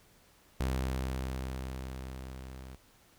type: tone with level ramp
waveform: sawtooth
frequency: 65 Hz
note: C2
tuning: 11 cents flat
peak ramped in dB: -25 to -41 dBFS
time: 0.6-2.76 s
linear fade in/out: 5 ms
effects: pink hiss -63 dBFS RMS until 3.18 s